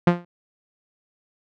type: tone with exponential decay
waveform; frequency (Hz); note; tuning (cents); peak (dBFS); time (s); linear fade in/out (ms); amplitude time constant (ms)
sawtooth; 174.61; F3; 0; -6; 0.07-0.25; 5; 38
effects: low-pass 2000 Hz 12 dB/octave